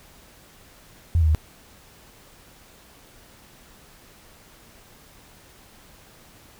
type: tone with pitch steps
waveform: sine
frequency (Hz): 84.2 / 78.8 / 77.2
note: E2 / D#2 / D#2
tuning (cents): +37 / +23 / -13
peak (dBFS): -15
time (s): 1.15-1.348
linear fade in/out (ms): 0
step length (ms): 66
effects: pink hiss -51 dBFS RMS until 6.59 s